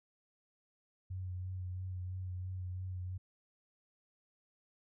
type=tone with vibrato; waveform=sine; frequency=91.9 Hz; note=F#2; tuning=11 cents flat; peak=-38 dBFS; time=1.1-3.18 s; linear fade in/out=10 ms; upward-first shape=sine; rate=3 Hz; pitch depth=24 cents each way; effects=none